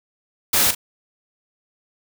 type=noise with echo; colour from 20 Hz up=white; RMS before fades=-17 dBFS; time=0.53-0.71 s; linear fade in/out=5 ms; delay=39 ms; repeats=1; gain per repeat=-11 dB; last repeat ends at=0.749 s; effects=none